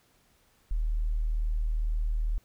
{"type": "tone", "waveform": "sine", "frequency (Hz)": 38.91, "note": "D#1", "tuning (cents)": 1, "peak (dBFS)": -25, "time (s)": [0.71, 2.38], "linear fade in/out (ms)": 0, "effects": ["pink hiss -66 dBFS RMS until 2.44 s"]}